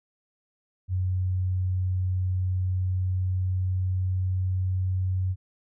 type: tone with pitch glide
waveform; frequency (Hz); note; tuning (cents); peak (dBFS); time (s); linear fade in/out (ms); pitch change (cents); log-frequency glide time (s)
sine; 92.3 to 93.05; F#2 to F#2; -4 to +10; -23; 0.88-5.36; 50; +14; 2.43-5.01
effects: none